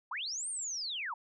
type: linear two-way sweep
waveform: sine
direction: up then down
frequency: 833 to 9050 to 833 Hz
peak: -35 dBFS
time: 0.11-1.14 s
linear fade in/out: 5 ms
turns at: 0.49 s
effects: none